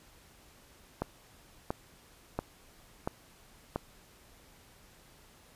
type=click train; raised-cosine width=1 ms; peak=-17 dBFS; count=5; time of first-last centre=1.02-3.76 s; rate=1.46 Hz; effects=pink hiss -59 dBFS RMS until 5.55 s + resampled to 32000 Hz